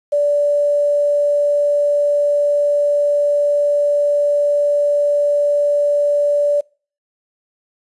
sine tone with quantisation, 581 Hz, D5, 19 cents flat, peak -12 dBFS, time 0.12-6.61 s, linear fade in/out 10 ms, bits 7, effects noise-tail reverb RT60 0.4 s tail -25 dB re dry + resampled to 24000 Hz

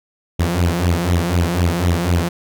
sawtooth tone with flanger, 86.7 Hz, F2, 12 cents flat, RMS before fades -17 dBFS, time 0.39-2.29 s, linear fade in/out 10 ms, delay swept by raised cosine 0.29 to 6.09 ms, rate 4 Hz, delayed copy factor +0.8, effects none

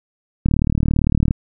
click train, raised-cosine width 5 ms, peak -4 dBFS, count 33, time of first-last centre 0.46-1.309 s, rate 37.7 Hz, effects none

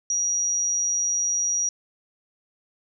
sine tone, 5760 Hz, F#8, 47 cents flat, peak -21 dBFS, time 0.1-1.69 s, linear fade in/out 2 ms, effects none

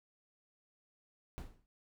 brown noise with exponential decay, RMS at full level -39 dBFS, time 1.38-1.66 s, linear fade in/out 0 ms, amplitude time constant 59 ms, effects noise-tail reverb RT60 0.1 s tail -26 dB re dry

